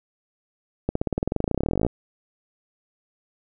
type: accelerating click train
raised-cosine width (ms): 2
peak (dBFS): -9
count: 29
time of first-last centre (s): 0.89-1.866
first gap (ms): 64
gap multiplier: 0.95
effects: none